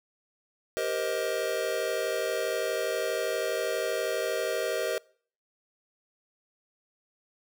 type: chord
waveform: square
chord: C minor seventh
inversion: second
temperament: just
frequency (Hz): 392.4 / 470.9 / 523.3 / 627.9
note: G4 / Bb4 / C5 / Eb5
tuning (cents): +2 / +18 / 0 / +16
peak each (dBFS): -36 / -33 / -35 / -33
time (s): 0.77-4.98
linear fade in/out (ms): 0
effects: noise-tail reverb RT60 0.5 s tail -25 dB re dry